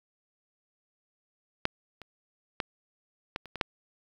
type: clicks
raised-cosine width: 0.3 ms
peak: -9 / -28 / -13 / -16 / -29 / -21 / -9 dBFS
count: 7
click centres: 1.654 / 2.017 / 2.602 / 3.361 / 3.457 / 3.557 / 3.612 s
effects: 8-bit